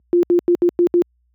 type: tone bursts at uneven times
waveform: sine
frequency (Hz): 349.2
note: F4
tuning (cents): 0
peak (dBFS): -10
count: 6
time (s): 0.13-0.23 / 0.3-0.39 / 0.48-0.55 / 0.62-0.69 / 0.79-0.87 / 0.94-1.02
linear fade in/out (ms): 0
effects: added 60 Hz sine -39 dBFS peak until 1.34 s + high-pass 200 Hz 12 dB/octave